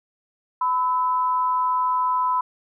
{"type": "tone pair together", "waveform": "sine", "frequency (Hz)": [1003, 1298.6], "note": ["B5", "E6"], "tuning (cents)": [26, -26], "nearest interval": "major third", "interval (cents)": 448, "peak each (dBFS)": [-19, -28], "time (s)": [0.61, 2.41], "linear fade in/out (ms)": 5, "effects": []}